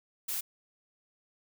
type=noise; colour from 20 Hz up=blue; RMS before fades=-34 dBFS; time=0.28-0.41 s; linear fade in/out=10 ms; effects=none